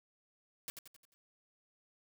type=noise with echo; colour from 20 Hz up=white; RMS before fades=-42 dBFS; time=0.68-0.7 s; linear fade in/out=0 ms; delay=88 ms; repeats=5; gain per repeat=-6 dB; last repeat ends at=1.14 s; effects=none